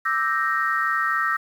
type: chord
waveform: sine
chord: E half-diminished seventh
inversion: third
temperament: equal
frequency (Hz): 1174.7 / 1318.5 / 1568 / 1864.7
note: D6 / E6 / G6 / Bb6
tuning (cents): 0 / 0 / 0 / 0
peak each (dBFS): -28 / -23 / -28 / -24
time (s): 0.05-1.37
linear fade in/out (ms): 10
effects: tanh soft clip ceiling -9 dBFS + 8-bit